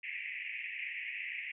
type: band-pass noise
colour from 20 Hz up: pink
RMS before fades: -41 dBFS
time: 0.03-1.52 s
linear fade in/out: 10 ms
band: 1900 to 2700 Hz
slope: 96 dB/octave
effects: none